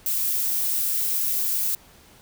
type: noise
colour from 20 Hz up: violet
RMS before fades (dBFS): -24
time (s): 0.06-1.75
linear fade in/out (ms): 2
effects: pink hiss -52 dBFS RMS until 2.21 s